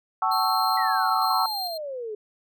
sine chord, F# minor seventh, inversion none, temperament equal with one note detuned, 758.2 / 880 / 1108.7 / 1318.5 Hz, F#5 / A5 / C#6 / E6, +42 / 0 / 0 / 0 cents, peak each -26 dBFS, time 0.22-1.46 s, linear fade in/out 2 ms
45% pulse tone with tremolo, 4186 Hz, C8, in tune, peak -28 dBFS, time 0.31-1.78 s, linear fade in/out 10 ms, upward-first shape square, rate 1.1 Hz, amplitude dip 45%
sine exponential sweep, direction down, 1975.5 to 412.5 Hz, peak -30 dBFS, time 0.77-2.15 s, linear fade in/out 5 ms
effects none

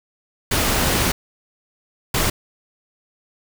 pink noise bursts at uneven times, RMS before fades -19 dBFS, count 2, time 0.51-1.12 / 2.14-2.3 s, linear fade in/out 5 ms, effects none

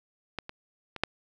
clicks, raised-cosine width 0.3 ms, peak -17 / -23 / -22 / -8 dBFS, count 4, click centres 0.387 / 0.494 / 0.963 / 1.036 s, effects none

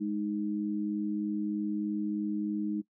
sine tone pair together, 207.9 / 311.1 Hz, G#3 / D#4, +2 / 0 cents, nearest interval perfect fifth, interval 698 cents, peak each -32 / -32 dBFS, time 0-2.82 s, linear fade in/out 20 ms, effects noise-tail reverb RT60 0.1 s tail -21 dB re dry

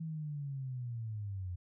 sine linear sweep, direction down, 163.4 to 87.31 Hz, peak -37 dBFS, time 0-1.56 s, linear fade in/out 10 ms, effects none

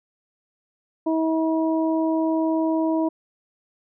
harmonic tone, 321.2 Hz, E4, 45 cents flat, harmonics 1 / 2 / 3, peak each -20 / -26 / -30 dBFS, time 1.06-3.09 s, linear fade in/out 10 ms, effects none

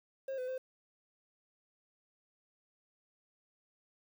triangle tone with pitch steps, 536 / 507 / 518 Hz, C5 / B4 / C5, +42 / +45 / -17 cents, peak -34 dBFS, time 0.28-0.58 s, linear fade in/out 5 ms, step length 100 ms, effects 10-bit

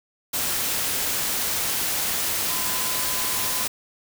sine tone in noise, 1016 Hz, B5, 49 cents sharp, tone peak -36 dBFS, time 2.49-3.64 s, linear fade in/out 10 ms, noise white, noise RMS -25 dBFS, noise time 0.33-3.68 s, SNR -14 dB, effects none

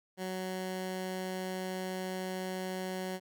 15% pulse tone, 186.1 Hz, F#3, 10 cents sharp, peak -29 dBFS, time 0.17-3.2 s, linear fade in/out 50 ms, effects none

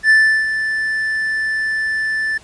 triangle tone with ADSR envelope, 1759 Hz, A6, 1 cent flat, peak -5 dBFS, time 0.03-2.38 s, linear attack 68 ms, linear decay 360 ms, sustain -10 dB, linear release 8 ms, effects pink hiss -45 dBFS RMS until 2.43 s + resampled to 22050 Hz

